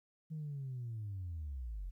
sine linear sweep, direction down, 159.9 to 41.2 Hz, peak -38 dBFS, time 0.3-1.91 s, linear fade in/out 20 ms, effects tanh soft clip ceiling -36 dBFS + 13-bit

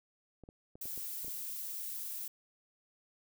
clicks, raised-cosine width 2 ms, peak -38 dBFS, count 7, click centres 0.437 / 0.489 / 0.755 / 0.856 / 0.977 / 1.247 / 1.281 s
violet noise, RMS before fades -41 dBFS, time 0.81-2.28 s, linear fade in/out 5 ms
effects none

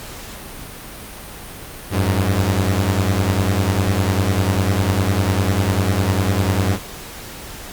sawtooth beating tone pair, 92.5 / 102.5 Hz, F#2 / G#2, 0 / -22 cents, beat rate 10 Hz, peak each -14 / -15 dBFS, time 1.9-6.79 s, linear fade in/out 50 ms, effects pink hiss -34 dBFS RMS until 7.72 s + Opus 48 kbps

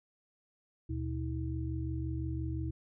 sine tone cluster, 75.9 / 121.7 / 320.4 Hz, D#2 / B2 / E4, -42 / -25 / -49 cents, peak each -36 / -37 / -40 dBFS, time 0.89-2.71 s, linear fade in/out 10 ms, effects none

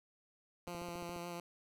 10% pulse tone with vibrato, 173.4 Hz, F3, 12 cents flat, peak -34 dBFS, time 0.67-1.4 s, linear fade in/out 2 ms, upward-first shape triangle, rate 7 Hz, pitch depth 24 cents each way
click train, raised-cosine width 2 ms, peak -36 dBFS, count 8, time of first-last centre 0.68-1.163 s, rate 14.5 Hz
effects none

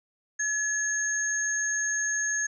sine tone pair together, 1700 / 6493 Hz, G#6 / G#8, +40 / -40 cents, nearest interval octave + major seventh, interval 2320 cents, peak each -28 dBFS, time 0.39-2.47 s, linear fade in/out 10 ms, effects none

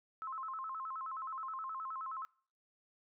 sine tone with vibrato, 1174.7 Hz, D6, in tune, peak -39 dBFS, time 0.22-2.25 s, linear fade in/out 0 ms, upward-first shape square, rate 9.5 Hz, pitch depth 180 cents each way, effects noise-tail reverb RT60 0.5 s tail -24 dB re dry

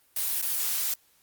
blue noise with dropouts, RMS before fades -28 dBFS, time 0.16-0.94 s, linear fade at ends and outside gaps 5 ms, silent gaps 0.416-0.422 s, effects white hiss -64 dBFS RMS until 1.22 s + Opus 32 kbps

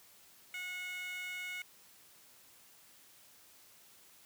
15% pulse tone with high-pass filter, 729 Hz, F#5, 26 cents flat, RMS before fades -42 dBFS, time 0.54-1.62 s, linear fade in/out 2 ms, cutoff 2000 Hz, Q 3.8, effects white hiss -61 dBFS RMS until 4.25 s + high-pass 60 Hz 12 dB/octave

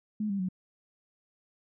sine tone with pitch steps, 212.4 / 198.18 / 184.9 Hz, G#3 / G3 / F#3, +39 / +19 / -1 cents, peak -28 dBFS, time 0.2-0.488 s, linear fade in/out 5 ms, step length 96 ms, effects none

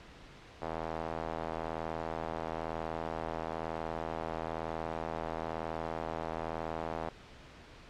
square tone with band-pass filter, 40.52 Hz, E1, 29 cents flat, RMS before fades -38 dBFS, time 0.62-7.09 s, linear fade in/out 0 ms, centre 740 Hz, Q 1.5, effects pink hiss -53 dBFS RMS until 7.89 s + low-pass 4000 Hz 12 dB/octave

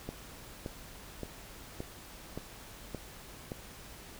click train, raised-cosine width 2 ms, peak -24 dBFS, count 7, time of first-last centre 0.09-3.519 s, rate 1.75 Hz, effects added 50 Hz sine -59 dBFS peak until 4.19 s + pink hiss -50 dBFS RMS until 4.19 s

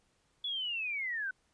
sine linear sweep, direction down, 3441 to 1486 Hz, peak -33 dBFS, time 0.44-1.31 s, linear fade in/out 5 ms, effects pink hiss -73 dBFS RMS until 1.53 s + resampled to 22050 Hz

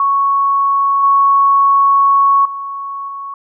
sine tone with level steps, 1108.7 Hz, C#6, in tune, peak -10 / -7 / -21 / -23 dBFS, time 0-3.34 s, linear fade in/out 2 ms, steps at 1.03 / 2.45 / 3.08 s, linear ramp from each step 5 ms, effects none

